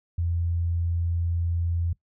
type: tone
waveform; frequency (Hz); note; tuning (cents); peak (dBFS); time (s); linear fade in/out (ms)
sine; 85.1; F2; -44; -23; 0.18-1.93; 5
effects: noise-tail reverb RT60 0.1 s tail -19 dB re dry